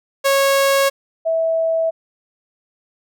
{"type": "tone pair in turn", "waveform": ["sawtooth", "sine"], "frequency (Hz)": [550, 652.6], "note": ["C#5", "E5"], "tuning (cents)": [-14, -18], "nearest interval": "minor third", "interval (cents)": 296, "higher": "second", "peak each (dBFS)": [-9, -15], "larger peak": "first", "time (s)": [[0.24, 0.9], [1.25, 1.91]], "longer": "neither", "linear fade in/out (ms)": 20, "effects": []}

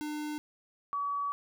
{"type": "tone pair in turn", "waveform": ["square", "sine"], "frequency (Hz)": [300, 1137.9], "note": ["D4", "C#6"], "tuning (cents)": [37, 45], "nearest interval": "octave + major seventh", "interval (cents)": 2308, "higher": "second", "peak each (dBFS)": [-35, -30], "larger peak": "second", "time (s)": [[0.01, 0.38], [0.93, 1.32]], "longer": "second", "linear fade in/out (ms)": 0, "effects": []}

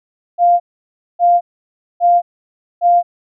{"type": "tone bursts", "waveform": "sine", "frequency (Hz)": 698.5, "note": "F5", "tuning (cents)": 0, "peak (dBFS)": -7, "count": 4, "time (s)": [0.38, 3.03], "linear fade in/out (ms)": 50, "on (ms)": 220, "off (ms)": 590, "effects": []}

